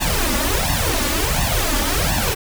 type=noise with flanger; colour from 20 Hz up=pink; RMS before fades=-19 dBFS; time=0-2.35 s; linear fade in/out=20 ms; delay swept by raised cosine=1.1 to 3.5 ms; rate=1.4 Hz; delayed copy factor=+1; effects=none